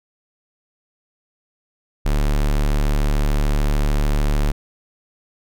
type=tone; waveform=square; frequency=36.71 Hz; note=D1; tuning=in tune; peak=-16 dBFS; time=2.05-4.52 s; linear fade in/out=10 ms; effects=none